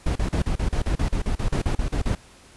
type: noise bursts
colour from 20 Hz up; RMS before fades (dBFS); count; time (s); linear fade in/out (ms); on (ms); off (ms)
brown; -22; 16; 0.06-2.151; 5; 96; 37
effects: pink hiss -50 dBFS RMS until 2.56 s + resampled to 24000 Hz